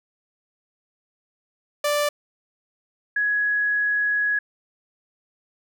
sawtooth / sine tone pair in turn, 587.3 / 1674.1 Hz, D5 / G#6, 0 / +13 cents, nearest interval octave + tritone, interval 1813 cents, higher second, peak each -16 / -19 dBFS, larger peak first, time 1.84-2.09 / 3.16-4.39 s, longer second, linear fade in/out 5 ms, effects none

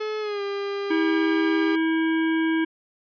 45% pulse tone with pitch glide, 429.3 to 400.6 Hz, A4 to G4, -43 to +38 cents, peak -26 dBFS, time 0-1.76 s, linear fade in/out 10 ms, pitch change -119 cents, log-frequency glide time 0.2-0.42 s
harmonic tone, 323.1 Hz, E4, 35 cents flat, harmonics 1 / 3 / 5 / 7 / 9 / 10, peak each -20 / -34 / -30 / -35 / -43 / -41 dBFS, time 0.9-2.65 s, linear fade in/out 10 ms
effects resampled to 11025 Hz

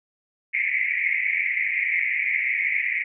pink band-pass noise, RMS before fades -24 dBFS, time 0.53-3.04 s, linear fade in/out 20 ms, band 2000 to 2300 Hz, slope 96 dB/octave, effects none

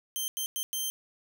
10% pulse tone bursts at uneven times, 3136 Hz, G7, in tune, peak -22 dBFS, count 4, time 0.16-0.28 / 0.37-0.46 / 0.56-0.63 / 0.73-0.9 s, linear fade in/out 0 ms, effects none

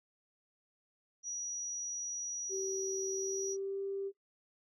sine tone, 5810 Hz, F#8, 32 cents flat, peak -35 dBFS, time 1.23-3.57 s, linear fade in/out 50 ms
sine tone with pitch glide, 384.2 to 393.2 Hz, G4 to G4, -35 to +5 cents, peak -35 dBFS, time 2.49-4.12 s, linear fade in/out 50 ms, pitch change +40 cents, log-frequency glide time 3.12-3.81 s
effects noise-tail reverb RT60 0.1 s tail -17 dB re dry + tanh soft clip ceiling -25 dBFS

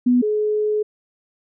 sine tone pair in turn, 246.9 / 424.2 Hz, B3 / G#4, 0 / +37 cents, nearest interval major sixth, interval 937 cents, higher second, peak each -12 / -17 dBFS, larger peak first, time 0.06-0.22 / 0.22-0.83 s, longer second, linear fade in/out 10 ms, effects none

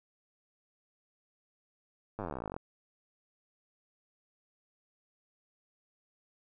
slowing click train, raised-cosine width 1 ms, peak -24 dBFS, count 26, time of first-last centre 2.19-2.565 s, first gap 9 ms, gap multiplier 1.04, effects none

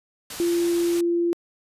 white low-pass noise, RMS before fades -36 dBFS, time 0.3-1.01 s, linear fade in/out 5 ms, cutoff 11000 Hz, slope 12 dB/octave
sine tone, 343.3 Hz, F4, 30 cents flat, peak -19 dBFS, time 0.4-1.33 s, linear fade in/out 0 ms
effects resampled to 32000 Hz

